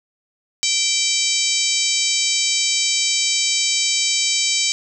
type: harmonic tone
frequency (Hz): 776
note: G5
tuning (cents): -18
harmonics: 3 / 4 / 5 / 6 / 7 / 8 / 9 / 10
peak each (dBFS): -25 / -25 / -25 / -25 / -25 / -25 / -25 / -25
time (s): 0.63-4.72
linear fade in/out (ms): 0
effects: none